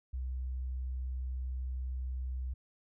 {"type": "tone", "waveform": "sine", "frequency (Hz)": 63.8, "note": "C2", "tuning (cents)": -43, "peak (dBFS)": -34, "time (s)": [0.13, 2.54], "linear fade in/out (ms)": 10, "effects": []}